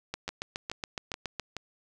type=two click trains; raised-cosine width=0.2 ms; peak=-16 / -18 dBFS; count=10 / 4; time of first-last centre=0.14-1.397 / 0.29-1.567 s; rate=7.16 / 2.35 Hz; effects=none